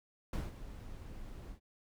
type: noise with ADSR envelope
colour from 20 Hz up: brown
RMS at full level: -34 dBFS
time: 0.33-1.6 s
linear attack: 3 ms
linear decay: 180 ms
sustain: -13 dB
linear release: 97 ms
effects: none